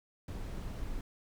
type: noise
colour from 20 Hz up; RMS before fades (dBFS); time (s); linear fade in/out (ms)
brown; -39; 0.28-1.01; 2
effects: none